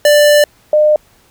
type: tone pair in turn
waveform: square / sine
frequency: 590 / 605.9 Hz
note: D5 / D#5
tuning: +8 / -46 cents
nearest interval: unison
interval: 46 cents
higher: second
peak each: -6 dBFS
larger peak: neither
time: 0.05-0.44 / 0.73-0.96 s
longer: first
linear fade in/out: 2 ms
effects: pink hiss -50 dBFS RMS until 1.3 s